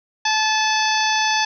harmonic tone with a mistuned harmonic, 867 Hz, A5, 26 cents flat, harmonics 1 / 2 / 3 / 4 / 5 / 6 / 7, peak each -20 / -23 / -25 / -26 / -27 / -28 / -28 dBFS, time 0.25-1.45 s, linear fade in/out 5 ms, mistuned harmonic 5, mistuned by +65 cents, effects none

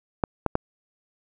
clicks, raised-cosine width 1 ms, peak -7 dBFS, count 3, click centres 0.238 / 0.463 / 0.554 s, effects none

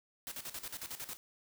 white noise with tremolo, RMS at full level -42 dBFS, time 0.27-1.17 s, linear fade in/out 0 ms, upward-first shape square, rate 11 Hz, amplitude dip 75%, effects none

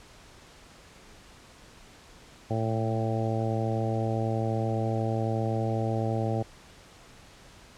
harmonic tone with a mistuned harmonic, 111.9 Hz, A2, 30 cents sharp, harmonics 1 / 2 / 3 / 4 / 5 / 6 / 7, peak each -28 / -34 / -35 / -36 / -35 / -37 / -36 dBFS, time 2.5-6.43 s, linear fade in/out 10 ms, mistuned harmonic 1, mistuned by +17 cents, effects pink hiss -52 dBFS RMS until 7.77 s + low-pass 8000 Hz 12 dB/octave

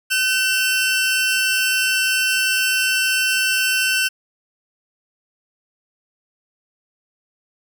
sawtooth tone pair together, 1524.9 / 2699 Hz, G6 / E7, -48 / +40 cents, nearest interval minor seventh, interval 988 cents, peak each -16 dBFS, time 0.1-4.09 s, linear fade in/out 20 ms, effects none

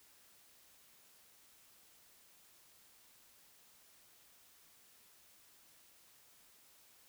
silence, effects white hiss -65 dBFS RMS until 7.08 s

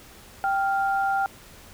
sine tone pair together, 784 / 1396.9 Hz, G5 / F6, 0 / 0 cents, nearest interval minor seventh, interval 1000 cents, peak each -22 / -27 dBFS, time 0.44-1.26 s, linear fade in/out 0 ms, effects pink hiss -48 dBFS RMS until 1.73 s

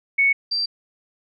sine tone pair in turn, 2217 / 4698 Hz, C#7 / D8, 0 / 0 cents, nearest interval octave + minor second, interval 1300 cents, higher second, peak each -14 / -20 dBFS, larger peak first, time 0.18-0.33 / 0.51-0.66 s, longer neither, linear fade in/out 10 ms, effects none

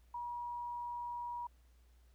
sine tone, 960 Hz, B5, 49 cents flat, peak -39 dBFS, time 0.14-1.47 s, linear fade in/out 5 ms, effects added 60 Hz sine -62 dBFS peak until 2.14 s + pink hiss -75 dBFS RMS until 2.14 s

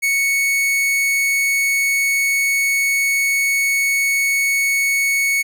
45% pulse tone, 2217 Hz, C#7, in tune, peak -15 dBFS, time 0.02-5.43 s, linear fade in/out 20 ms, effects none

